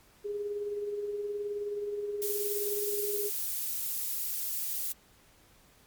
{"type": "tone with tremolo", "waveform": "sine", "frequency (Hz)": 411.4, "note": "G#4", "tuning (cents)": -16, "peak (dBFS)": -30, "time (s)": [0.24, 3.3], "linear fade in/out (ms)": 20, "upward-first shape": "sine", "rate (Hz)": 19, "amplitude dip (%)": 40}
{"type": "noise", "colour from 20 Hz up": "violet", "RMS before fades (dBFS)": -33, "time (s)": [2.22, 4.92], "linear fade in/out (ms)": 0}
{"effects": ["pink hiss -61 dBFS RMS until 5.86 s", "MP3 96 kbps"]}